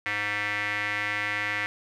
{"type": "tone with band-pass filter", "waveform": "square", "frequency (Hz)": 103.83, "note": "G#2", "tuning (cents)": 0, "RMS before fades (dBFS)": -29, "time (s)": [0.06, 1.66], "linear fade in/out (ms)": 0, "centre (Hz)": 2000, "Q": 4.6, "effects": []}